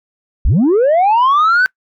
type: linear sweep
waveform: sine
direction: up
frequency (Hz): 32.47 to 1543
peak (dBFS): -6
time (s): 0.45-1.66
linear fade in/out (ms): 0
effects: noise-tail reverb RT60 0.1 s tail -25 dB re dry + tanh soft clip ceiling -7 dBFS